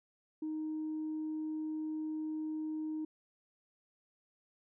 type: tone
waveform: sine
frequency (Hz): 311.1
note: D#4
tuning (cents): 0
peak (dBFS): -34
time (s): 0.42-3.05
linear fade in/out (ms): 5
effects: tanh soft clip ceiling -32 dBFS